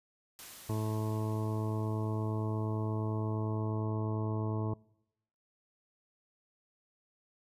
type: noise with exponential decay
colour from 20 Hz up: white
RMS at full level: -47 dBFS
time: 0.39-3.84 s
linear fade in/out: 0 ms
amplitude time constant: 750 ms
type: harmonic tone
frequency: 108.6 Hz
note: A2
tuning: 22 cents flat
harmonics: 1 / 2 / 3 / 4 / 5 / 6 / 8 / 9 / 10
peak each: -32 / -40 / -40 / -42 / -53 / -46 / -47 / -51 / -48 dBFS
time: 0.69-4.74 s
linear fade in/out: 5 ms
effects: noise-tail reverb RT60 0.9 s tail -25 dB re dry + resampled to 32000 Hz

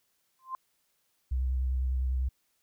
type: tone with exponential growth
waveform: sine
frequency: 1045 Hz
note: C6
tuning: 2 cents flat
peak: -29 dBFS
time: 0.39-0.55 s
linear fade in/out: 1 ms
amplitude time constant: 34 ms
type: tone with vibrato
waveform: sine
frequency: 64.2 Hz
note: C2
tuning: 32 cents flat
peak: -26 dBFS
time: 1.31-2.29 s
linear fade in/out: 10 ms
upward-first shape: sine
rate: 10 Hz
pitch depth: 30 cents each way
effects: white hiss -74 dBFS RMS until 2.62 s

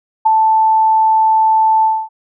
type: tone with ADSR envelope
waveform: sine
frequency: 880 Hz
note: A5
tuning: in tune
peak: -5 dBFS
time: 0.25-2.09 s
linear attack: 14 ms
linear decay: 10 ms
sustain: -3 dB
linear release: 250 ms
effects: none

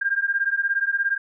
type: beating tone pair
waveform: sine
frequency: 1595 / 1612 Hz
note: G6 / G6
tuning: +30 / +48 cents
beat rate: 17 Hz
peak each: -23 dBFS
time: 0.01-1.18 s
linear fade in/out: 10 ms
effects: none

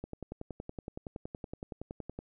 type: click train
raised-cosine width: 2 ms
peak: -26 dBFS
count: 24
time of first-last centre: 0.04-2.19 s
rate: 10.7 Hz
effects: none

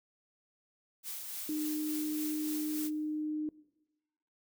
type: noise with tremolo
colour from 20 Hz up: blue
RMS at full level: -40 dBFS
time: 1.03-2.91 s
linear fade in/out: 50 ms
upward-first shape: sine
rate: 3.5 Hz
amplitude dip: 35%
type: tone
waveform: sine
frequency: 305.4 Hz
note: D#4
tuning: 32 cents flat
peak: -32 dBFS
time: 1.49-3.49 s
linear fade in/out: 2 ms
effects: noise-tail reverb RT60 1.0 s tail -20 dB re dry

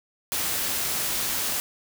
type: noise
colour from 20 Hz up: white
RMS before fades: -27 dBFS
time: 0.32-1.6 s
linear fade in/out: 0 ms
effects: none

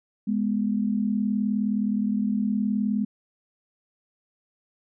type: tone pair together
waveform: sine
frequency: 207.6 / 246.9 Hz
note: G#3 / B3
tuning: 0 / 0 cents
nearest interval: minor third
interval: 300 cents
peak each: -23 / -27 dBFS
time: 0.27-3.05 s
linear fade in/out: 10 ms
effects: none

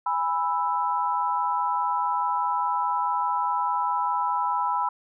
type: chord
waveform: sine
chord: E major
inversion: first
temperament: just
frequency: 824.1 / 988.9 / 1318.5 Hz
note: G#5 / B5 / E6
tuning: -14 / +2 / 0 cents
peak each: -29 / -24 / -30 dBFS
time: 0.06-4.89 s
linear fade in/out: 5 ms
effects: none

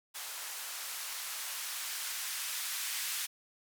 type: noise with band-pass filter sweep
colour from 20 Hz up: violet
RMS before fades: -39 dBFS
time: 0.14-3.27 s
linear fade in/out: 20 ms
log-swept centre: 780 to 1700 Hz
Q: 0.89
effects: none

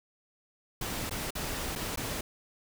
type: noise with dropouts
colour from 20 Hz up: pink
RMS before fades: -35 dBFS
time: 0.81-2.21 s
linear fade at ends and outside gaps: 5 ms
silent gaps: 1.096-1.109 / 1.306-1.352 / 1.754-1.758 / 1.96-1.973 s
effects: none

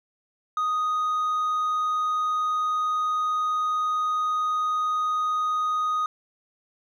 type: tone with hard clipping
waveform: sine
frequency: 1244.5 Hz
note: D#6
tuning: in tune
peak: -23 dBFS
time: 0.57-6.06 s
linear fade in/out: 2 ms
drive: 2 dB
effects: none

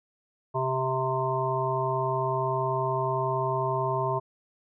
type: harmonic tone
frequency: 130.81 Hz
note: C3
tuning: in tune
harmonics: 1 / 3 / 5 / 7 / 8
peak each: -31 / -31 / -31 / -31 / -31 dBFS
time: 0.54-4.2 s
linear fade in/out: 20 ms
effects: none

